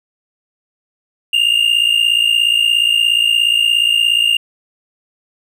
triangle tone pair together, 2785 / 2842 Hz, F7 / F7, -5 / +30 cents, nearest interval unison, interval 35 cents, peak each -12 dBFS, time 1.33-4.37 s, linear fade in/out 5 ms, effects none

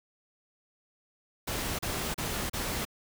pink noise bursts, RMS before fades -33 dBFS, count 4, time 1.47-2.852 s, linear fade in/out 10 ms, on 320 ms, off 34 ms, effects none

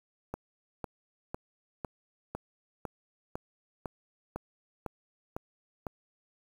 click train, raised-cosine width 1 ms, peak -21 dBFS, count 12, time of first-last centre 0.34-5.868 s, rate 1.99 Hz, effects 8-bit

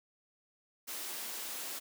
white high-pass noise, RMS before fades -41 dBFS, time 0.87-1.8 s, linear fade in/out 20 ms, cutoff 210 Hz, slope 48 dB/octave, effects none

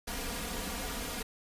pink noise with comb filter, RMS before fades -37 dBFS, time 0.07-1.23 s, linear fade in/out 10 ms, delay 4.2 ms, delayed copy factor +0.8, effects resampled to 32000 Hz

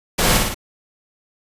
pink noise with echo, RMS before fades -17 dBFS, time 0.18-0.38 s, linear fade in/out 10 ms, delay 55 ms, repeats 3, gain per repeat -3 dB, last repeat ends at 0.545 s, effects resampled to 32000 Hz

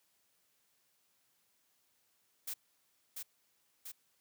blue noise with echo, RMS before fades -40 dBFS, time 2.47-2.54 s, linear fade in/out 10 ms, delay 690 ms, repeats 2, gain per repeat -3 dB, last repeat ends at 3.92 s, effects white hiss -75 dBFS RMS until 4.2 s + high-pass 80 Hz 12 dB/octave

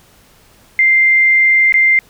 sine tone with dropouts, 2093 Hz, C7, in tune, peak -7 dBFS, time 0.79-1.99 s, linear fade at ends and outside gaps 1 ms, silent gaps 1.723-1.741 s, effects pink hiss -48 dBFS RMS until 2.09 s

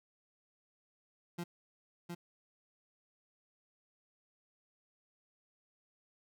30% pulse tone with echo, 173 Hz, F3, 16 cents flat, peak -35 dBFS, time 1.38-1.44 s, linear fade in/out 10 ms, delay 710 ms, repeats 1, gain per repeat -3 dB, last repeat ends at 2.15 s, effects none

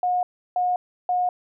sine tone bursts, 722 Hz, F#5, 43 cents flat, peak -19 dBFS, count 3, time 0.03-1.29 s, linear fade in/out 2 ms, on 200 ms, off 330 ms, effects none

